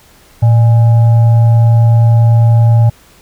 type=tone with frequency modulation; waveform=sine; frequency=113.8 Hz; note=A#2; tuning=41 cents flat; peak=-4 dBFS; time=0.42-2.9 s; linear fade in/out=10 ms; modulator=711 Hz; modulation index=0.2; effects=pink hiss -44 dBFS RMS until 3.21 s